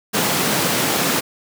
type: high-pass noise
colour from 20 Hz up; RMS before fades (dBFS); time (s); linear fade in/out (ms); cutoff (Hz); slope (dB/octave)
pink; -19; 0.13-1.21; 20; 140; 24
effects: none